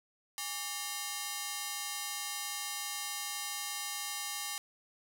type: ring-modulated tone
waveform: 5% pulse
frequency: 987.8 Hz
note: B5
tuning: in tune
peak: -21 dBFS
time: 0.38-4.58 s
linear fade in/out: 0 ms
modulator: 166 Hz
effects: none